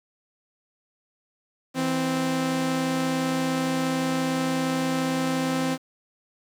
sawtooth tone pair together, 163.38 / 260.7 Hz, E3 / C4, -15 / -6 cents, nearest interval minor sixth, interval 809 cents, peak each -26 / -20 dBFS, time 1.74-5.78 s, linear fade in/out 50 ms, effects low-pass 11000 Hz 12 dB/octave + 8-bit

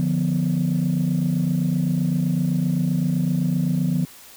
sine chord, B diminished, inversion first, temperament equal, 146.83 / 174.61 / 246.9 Hz, D3 / F3 / B3, 0 / 0 / 0 cents, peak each -22 / -20 / -24 dBFS, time 0-4.05 s, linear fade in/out 0 ms, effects tanh soft clip ceiling -13 dBFS + white hiss -45 dBFS RMS until 4.36 s

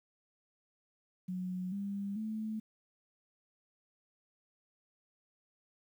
sine tone with pitch steps, 183.1 / 199.67 / 217.7 Hz, F#3 / G3 / A3, -18 / +32 / -18 cents, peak -35 dBFS, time 1.28-2.6 s, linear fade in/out 10 ms, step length 440 ms, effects 11-bit

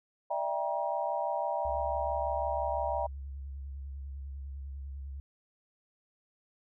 sine chord, E half-diminished seventh, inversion third, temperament just, 593.3 / 659.3 / 791.1 / 949.3 Hz, D5 / E5 / G5 / Bb5, +18 / 0 / +16 / +31 cents, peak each -35 dBFS, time 0.3-3.07 s, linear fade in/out 10 ms
sine tone with vibrato, 68.7 Hz, C#2, 15 cents flat, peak -38 dBFS, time 1.65-5.2 s, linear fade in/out 0 ms, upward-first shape sine, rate 10 Hz, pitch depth 48 cents each way
effects none

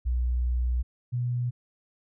sine tone pair in turn, 61.2 / 122.4 Hz, B1 / B2, -15 / -15 cents, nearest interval octave, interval 1200 cents, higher second, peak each -23 / -25 dBFS, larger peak first, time 0.05-0.83 / 1.12-1.51 s, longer first, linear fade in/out 20 ms, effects none

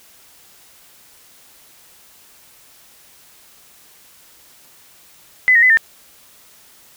sine tone with pitch steps, 2012 / 1866 / 2014 / 1801 Hz, B6 / A#6 / B6 / A6, +32 / +1 / +33 / +40 cents, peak -8 dBFS, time 5.48-5.772 s, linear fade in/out 0 ms, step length 73 ms, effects white hiss -48 dBFS RMS until 6.96 s

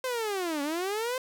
sawtooth linear two-way sweep, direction down then up, 523.3 to 277.2 to 523.3 Hz, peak -25 dBFS, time 0.04-1.18 s, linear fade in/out 2 ms, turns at 0.62 s, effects none

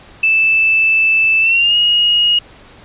sine tone with pitch glide, 2637 to 2876 Hz, E7 to F#7, 0 to -50 cents, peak -9 dBFS, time 0.23-2.39 s, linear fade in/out 5 ms, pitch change +150 cents, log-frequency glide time 1.41-1.76 s, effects pink hiss -41 dBFS RMS until 2.84 s + resampled to 8000 Hz

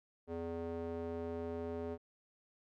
square tone with band-pass filter, 83.6 Hz, E2, 25 cents sharp, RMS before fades -41 dBFS, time 0.27-1.98 s, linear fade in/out 50 ms, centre 440 Hz, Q 1.9, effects none

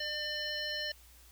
harmonic tone, 599 Hz, D5, 34 cents sharp, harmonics 1 / 3 / 5 / 7 / 9, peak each -43 / -39 / -40 / -40 / -43 dBFS, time 0-0.92 s, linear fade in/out 5 ms, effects added 60 Hz sine -58 dBFS peak until 1.31 s + white hiss -60 dBFS RMS until 1.31 s

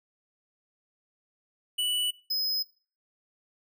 square tone pair in turn, 2960 / 5072 Hz, F#7 / D#8, 0 / +32 cents, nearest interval major sixth, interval 932 cents, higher second, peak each -26 dBFS, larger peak neither, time 1.78-2.11 / 2.3-2.63 s, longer neither, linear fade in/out 10 ms, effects noise-tail reverb RT60 0.4 s tail -20 dB re dry

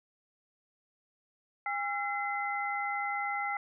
sine tone cluster, 812 / 1355 / 2048 Hz, G#5 / E6 / C7, -39 / +47 / -38 cents, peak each -34 / -37 / -35 dBFS, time 1.66-3.57 s, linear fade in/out 2 ms, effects none

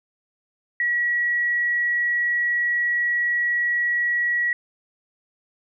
sine tone, 1923 Hz, B6, 47 cents flat, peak -19 dBFS, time 0.8-4.53 s, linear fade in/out 2 ms, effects none

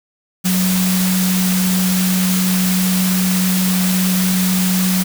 sine tone in noise, 185 Hz, F#3, in tune, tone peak -14 dBFS, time 0.44-5.04 s, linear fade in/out 20 ms, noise white, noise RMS -21 dBFS, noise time 0.44-5.04 s, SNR +4 dB, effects none

